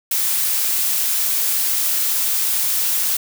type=noise; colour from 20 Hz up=blue; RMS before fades=-19 dBFS; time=0.11-3.17 s; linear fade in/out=5 ms; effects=none